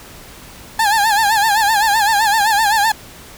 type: tone with vibrato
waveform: 30% pulse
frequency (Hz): 852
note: G#5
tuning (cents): +44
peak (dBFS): -9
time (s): 0.79-2.92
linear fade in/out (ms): 5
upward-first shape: sine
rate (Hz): 7.8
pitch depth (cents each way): 110
effects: pink hiss -38 dBFS RMS until 3.37 s